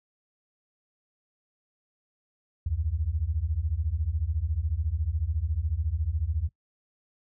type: beating tone pair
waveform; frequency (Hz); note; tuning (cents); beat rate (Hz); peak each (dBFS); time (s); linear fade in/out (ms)
sine; 71.2 / 85.2; C#2 / F2; +47 / -42; 14; -29 / -28; 2.66-6.49; 5
effects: noise-tail reverb RT60 0.1 s tail -22 dB re dry